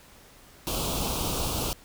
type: band-stop noise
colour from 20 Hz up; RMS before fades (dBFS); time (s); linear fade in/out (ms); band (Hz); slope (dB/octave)
pink; -29; 0.67-1.73; 0; 1300 to 2600; 48
effects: pink hiss -53 dBFS RMS until 1.84 s